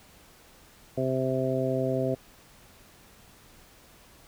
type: harmonic tone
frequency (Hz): 130.81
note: C3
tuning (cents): 0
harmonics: 1 / 2 / 3 / 4 / 5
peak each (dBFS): -31 / -31 / -31 / -31 / -31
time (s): 0.97-2.15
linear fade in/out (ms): 10
effects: pink hiss -55 dBFS RMS until 4.27 s